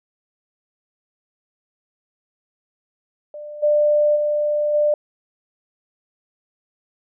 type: tone with level steps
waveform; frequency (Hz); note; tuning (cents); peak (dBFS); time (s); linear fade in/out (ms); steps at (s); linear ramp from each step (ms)
sine; 595; D5; +22; -31 / -13 / -17 / -14; 3.34-4.94; 2; 3.62 / 4.15 / 4.73; 20
effects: none